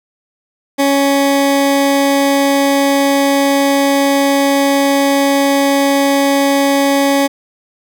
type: tone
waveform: 20% pulse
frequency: 278.3 Hz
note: C#4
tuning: 7 cents sharp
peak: -5 dBFS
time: 0.78-7.28 s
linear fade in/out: 20 ms
effects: none